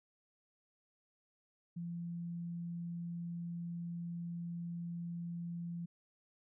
sine tone, 171.1 Hz, F3, 35 cents flat, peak -39 dBFS, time 1.76-5.86 s, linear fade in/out 10 ms, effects none

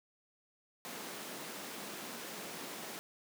pink high-pass noise, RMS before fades -45 dBFS, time 0.85-2.99 s, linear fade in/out 0 ms, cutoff 190 Hz, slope 24 dB/octave, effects none

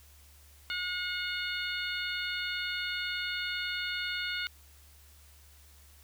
harmonic tone, 722 Hz, F#5, 43 cents flat, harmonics 2 / 3 / 4 / 5 / 6, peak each -36 / -38 / -39 / -40 / -41 dBFS, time 0.7-4.47 s, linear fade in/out 0 ms, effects added 72 Hz sine -56 dBFS peak until 6.03 s + white hiss -60 dBFS RMS until 6.03 s

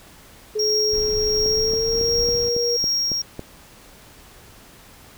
sine tone with pitch glide, 426.8 to 473.6 Hz, G#4 to A#4, +47 to +27 cents, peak -21 dBFS, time 0.55-2.77 s, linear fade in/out 10 ms, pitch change +180 cents, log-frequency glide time 1.39-2.26 s
triangle tone with tremolo, 5588 Hz, F8, in tune, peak -17 dBFS, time 0.59-3.22 s, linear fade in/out 5 ms, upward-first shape triangle, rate 1.4 Hz, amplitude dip 40%
brown noise, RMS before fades -32 dBFS, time 0.93-2.49 s, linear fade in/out 2 ms
click train, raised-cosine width 2 ms, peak -17 dBFS, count 8, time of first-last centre 1.46-3.394 s, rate 3.62 Hz
effects pink hiss -47 dBFS RMS until 5.17 s

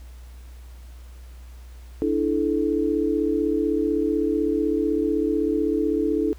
sine chord, D suspended second, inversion none, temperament equal with one note detuned, 293.7 / 329.6 / 433.9 Hz, D4 / E4 / A4, 0 / 0 / -24 cents, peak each -24 dBFS, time 2.02-6.33 s, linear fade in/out 0 ms, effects added 61 Hz sine -39 dBFS peak until 6.38 s + pink hiss -55 dBFS RMS until 6.38 s

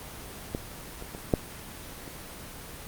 clicks, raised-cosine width 2 ms, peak -16 / -27 / -26 / -7 / -26 dBFS, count 5, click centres 0.549 / 1.024 / 1.149 / 1.338 / 2.078 s, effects pink hiss -42 dBFS RMS until 2.87 s + Opus 24 kbps

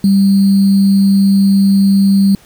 sine tone with sample-and-hold, 196.4 Hz, G3, 4 cents sharp, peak -6 dBFS, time 0.04-2.35 s, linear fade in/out 2 ms, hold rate 4410 Hz, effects pink hiss -45 dBFS RMS until 2.45 s

